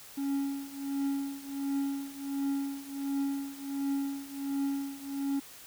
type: tone with tremolo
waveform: triangle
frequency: 277.2 Hz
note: C#4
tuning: in tune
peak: -25 dBFS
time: 0.17-5.4 s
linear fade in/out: 10 ms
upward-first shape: triangle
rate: 1.4 Hz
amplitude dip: 90%
effects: white hiss -50 dBFS RMS until 5.66 s